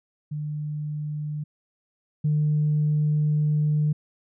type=tone pair in turn; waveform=sine; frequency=150 / 150.67 Hz; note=D3 / D3; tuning=+37 / +45 cents; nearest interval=unison; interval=8 cents; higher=second; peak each=-27 / -18 dBFS; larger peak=second; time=0.31-1.44 / 2.24-3.93 s; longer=second; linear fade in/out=10 ms; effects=tanh soft clip ceiling -15 dBFS